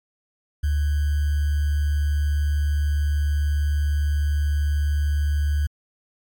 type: tone with sample-and-hold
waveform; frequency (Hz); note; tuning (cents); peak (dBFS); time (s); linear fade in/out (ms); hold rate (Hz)
sine; 73.4; D2; 0; -18; 0.63-5.67; 10; 1575
effects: MP3 96 kbps